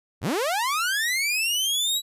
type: linear sweep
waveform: sawtooth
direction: up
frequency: 53.7 to 3935 Hz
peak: -19 dBFS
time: 0.21-2.02 s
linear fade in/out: 50 ms
effects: resampled to 32000 Hz